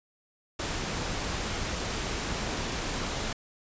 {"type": "noise", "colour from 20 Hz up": "pink", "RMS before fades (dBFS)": -32, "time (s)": [0.59, 3.33], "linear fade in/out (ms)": 5, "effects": ["resampled to 16000 Hz"]}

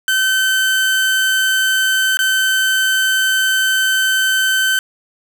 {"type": "tone with dropouts", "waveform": "30% pulse", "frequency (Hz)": 1537, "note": "G6", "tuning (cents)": -35, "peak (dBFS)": -10, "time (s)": [0.08, 4.79], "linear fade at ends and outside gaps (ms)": 1, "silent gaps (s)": [2.171, 2.19], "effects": []}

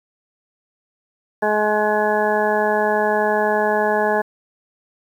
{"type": "harmonic tone", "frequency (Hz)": 211.7, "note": "G#3", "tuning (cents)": 33, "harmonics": [1, 2, 3, 4, 5, 7, 8], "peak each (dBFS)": [-27, -21, -21, -21, -29, -30, -24], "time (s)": [1.42, 4.22], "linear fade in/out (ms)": 10, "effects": ["8-bit"]}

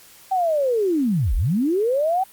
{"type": "linear two-way sweep", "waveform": "sine", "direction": "down then up", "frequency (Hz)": [778, 33.28, 778], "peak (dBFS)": -17, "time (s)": [0.31, 2.24], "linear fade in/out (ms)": 10, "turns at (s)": 1.35, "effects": ["white hiss -48 dBFS RMS until 2.32 s", "Opus 48 kbps"]}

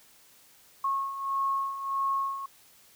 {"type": "beating tone pair", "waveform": "sine", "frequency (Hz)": [1091, 1092.6], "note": ["C#6", "C#6"], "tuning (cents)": [-28, -25], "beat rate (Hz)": 1.6, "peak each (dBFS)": [-34, -28], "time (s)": [0.84, 2.46], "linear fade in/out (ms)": 5, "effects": ["white hiss -58 dBFS RMS until 2.95 s"]}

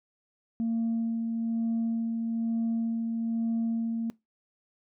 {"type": "tone with tremolo", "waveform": "sine", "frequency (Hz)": 228.5, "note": "A#3", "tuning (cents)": -34, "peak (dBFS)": -23, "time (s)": [0.6, 4.1], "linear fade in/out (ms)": 0, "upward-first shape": "sine", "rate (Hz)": 1.1, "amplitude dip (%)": 35, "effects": ["noise-tail reverb RT60 0.2 s tail -23 dB re dry", "tanh soft clip ceiling -23 dBFS"]}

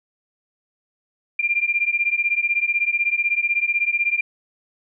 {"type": "beating tone pair", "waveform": "sine", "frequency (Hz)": [2382, 2398], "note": ["D7", "D7"], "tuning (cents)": [24, 36], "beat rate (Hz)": 16, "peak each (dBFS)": -21, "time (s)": [1.39, 4.21], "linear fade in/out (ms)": 5, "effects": []}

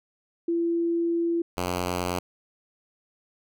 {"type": "tone pair in turn", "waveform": ["sine", "5% pulse"], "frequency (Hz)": [338, 89.52], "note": ["E4", "F2"], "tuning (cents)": [43, 43], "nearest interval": "octave + major seventh", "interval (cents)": 2300, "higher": "first", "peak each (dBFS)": [-22, -15], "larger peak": "second", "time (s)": [[0.48, 1.42], [1.57, 2.19]], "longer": "first", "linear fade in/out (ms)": 5, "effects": []}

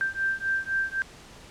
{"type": "beating tone pair", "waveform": "sine", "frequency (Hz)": [1573, 1576.9], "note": ["G6", "G6"], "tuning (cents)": [6, 10], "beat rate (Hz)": 3.9, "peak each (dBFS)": -28, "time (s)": [0.01, 1.02], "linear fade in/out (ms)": 0, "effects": ["pink hiss -48 dBFS RMS until 1.5 s", "low-pass 8000 Hz 12 dB/octave"]}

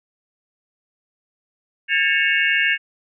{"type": "tone cluster", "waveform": "sine", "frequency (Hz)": [1630, 1782, 2210, 2597, 2791], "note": ["G#6", "A6", "C#7", "E7", "F7"], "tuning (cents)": [-33, 22, -6, -26, -2], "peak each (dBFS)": [-21, -22, -21, -26, -22], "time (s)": [1.88, 2.78], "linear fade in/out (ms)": 50, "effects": []}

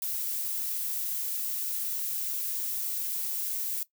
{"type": "noise", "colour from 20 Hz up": "violet", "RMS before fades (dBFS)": -32, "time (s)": [0.02, 3.83], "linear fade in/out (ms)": 2, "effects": ["noise-tail reverb RT60 0.1 s tail -17 dB re dry"]}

